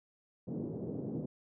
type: band-pass noise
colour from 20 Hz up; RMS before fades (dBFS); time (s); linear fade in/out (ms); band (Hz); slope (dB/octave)
pink; -39; 0.47-1.26; 10; 130 to 450; 24
effects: none

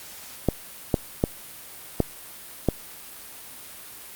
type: clicks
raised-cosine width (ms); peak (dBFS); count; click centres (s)
2; -5; 5; 0.487 / 0.942 / 1.239 / 2.003 / 2.687
effects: white hiss -42 dBFS RMS until 4.15 s + Opus 48 kbps

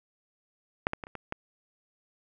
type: clicks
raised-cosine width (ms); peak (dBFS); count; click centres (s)
0.5; -9 / -15 / -22 / -30 / -23 / -17; 6; 0.869 / 0.934 / 1.038 / 1.069 / 1.153 / 1.324
effects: none

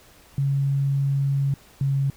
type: tone pair in turn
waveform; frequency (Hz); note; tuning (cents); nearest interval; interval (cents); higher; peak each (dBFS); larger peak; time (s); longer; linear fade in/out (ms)
sine; 138.59 / 137.63; C#3 / C#3; 0 / -12; unison; 12; first; -19; neither; 0.38-1.54 / 1.81-2.1; first; 2
effects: pink hiss -52 dBFS RMS until 2.16 s

